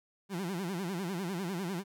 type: tone with vibrato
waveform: 30% pulse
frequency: 182.8 Hz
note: F#3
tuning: 21 cents flat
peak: -31 dBFS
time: 0.29-1.84 s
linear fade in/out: 50 ms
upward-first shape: sine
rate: 10 Hz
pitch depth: 170 cents each way
effects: none